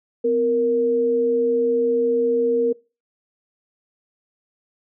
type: tone pair together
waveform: sine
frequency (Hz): 252.9 / 467.3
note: B3 / A#4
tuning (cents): +41 / +4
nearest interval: major seventh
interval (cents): 1063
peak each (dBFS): -26 / -16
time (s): 0.24-2.73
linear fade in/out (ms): 10
effects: noise-tail reverb RT60 0.3 s tail -23 dB re dry